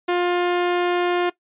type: tone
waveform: sawtooth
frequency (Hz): 353.6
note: F4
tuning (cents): +22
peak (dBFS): -14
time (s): 0.08-1.3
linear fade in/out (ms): 10
effects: noise-tail reverb RT60 0.1 s tail -19 dB re dry + resampled to 8000 Hz